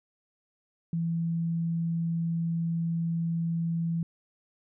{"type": "tone", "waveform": "sine", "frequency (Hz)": 166.7, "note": "E3", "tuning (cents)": 20, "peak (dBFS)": -26, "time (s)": [0.93, 4.03], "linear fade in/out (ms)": 2, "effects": []}